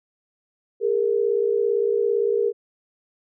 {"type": "tone pair together", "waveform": "sine", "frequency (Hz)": [407.4, 465.1], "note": ["G#4", "A#4"], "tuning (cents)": [-33, -4], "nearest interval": "major second", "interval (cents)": 229, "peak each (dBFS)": -21, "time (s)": [0.8, 2.53], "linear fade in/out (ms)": 50, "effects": []}